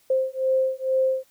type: beating tone pair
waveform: sine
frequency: 523.3 / 525.5 Hz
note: C5 / C5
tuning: 0 / +7 cents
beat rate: 2.2 Hz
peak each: -23 dBFS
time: 0.1-1.24 s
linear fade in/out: 5 ms
effects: white hiss -61 dBFS RMS until 1.3 s